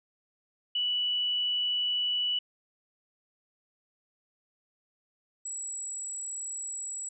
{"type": "tone pair in turn", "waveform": "sine", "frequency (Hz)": [2956, 7787], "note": ["F#7", "B8"], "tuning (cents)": [-2, -25], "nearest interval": "octave + perfect fourth", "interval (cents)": 1677, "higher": "second", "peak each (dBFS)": [-26, -34], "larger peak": "first", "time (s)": [[0.75, 2.39], [5.45, 7.09]], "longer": "neither", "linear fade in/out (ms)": 5, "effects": []}